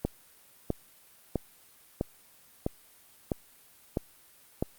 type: click train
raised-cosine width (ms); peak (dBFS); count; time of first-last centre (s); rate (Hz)
2; -14; 8; 0.05-4.625; 1.53
effects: white hiss -58 dBFS RMS until 4.78 s + Opus 32 kbps